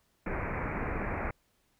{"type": "low-pass noise", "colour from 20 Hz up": "pink", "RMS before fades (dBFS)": -34, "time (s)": [0.26, 1.31], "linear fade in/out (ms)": 5, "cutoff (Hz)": 2400, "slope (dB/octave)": 96, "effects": ["pink hiss -72 dBFS RMS until 1.79 s"]}